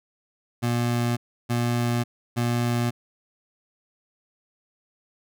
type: tone bursts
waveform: 25% pulse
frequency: 119.8 Hz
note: A#2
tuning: 48 cents sharp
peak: -18 dBFS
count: 3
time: 0.62-2.91 s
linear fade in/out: 20 ms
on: 550 ms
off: 320 ms
effects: none